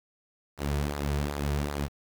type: tone with flanger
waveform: sawtooth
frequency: 72.2 Hz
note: D2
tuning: 29 cents flat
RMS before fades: -30 dBFS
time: 0.57-1.89 s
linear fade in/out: 50 ms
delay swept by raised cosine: 0.33 to 3.83 ms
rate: 2.6 Hz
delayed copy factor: -0.6
effects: 8-bit